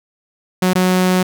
sawtooth tone with dropouts, 183.8 Hz, F#3, 11 cents flat, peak -8 dBFS, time 0.62-1.23 s, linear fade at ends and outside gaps 5 ms, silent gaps 0.734-0.753 s, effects none

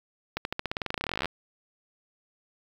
accelerating click train, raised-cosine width 0.3 ms, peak -13 dBFS, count 26, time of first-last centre 0.37-1.257 s, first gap 81 ms, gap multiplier 0.92, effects 7-bit

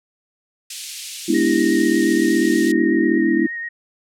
white high-pass noise, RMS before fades -28 dBFS, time 0.7-2.72 s, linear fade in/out 5 ms, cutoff 2500 Hz, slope 24 dB/octave
sine chord, E dominant seventh, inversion first, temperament equal, 207.7 / 246.9 / 293.7 / 329.6 Hz, G#3 / B3 / D4 / E4, 0 / 0 / 0 / 0 cents, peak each -23 / -21 / -21 / -17 dBFS, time 1.28-3.47 s, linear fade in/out 10 ms
sine tone with pitch glide, 392 to 382.8 Hz, G4 to G4, 0 to -41 cents, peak -24 dBFS, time 1.33-3.18 s, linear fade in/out 5 ms, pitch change -41 cents, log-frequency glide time 2.23-2.67 s
sine tone with vibrato, 1864.7 Hz, A#6, in tune, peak -25 dBFS, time 1.34-3.69 s, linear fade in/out 10 ms, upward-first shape triangle, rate 8.3 Hz, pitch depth 25 cents each way
effects low-pass 9000 Hz 12 dB/octave

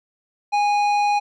sine tone with tanh clipping, 824 Hz, G#5, 14 cents flat, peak -18 dBFS, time 0.52-1.2 s, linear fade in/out 20 ms, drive 12 dB, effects none

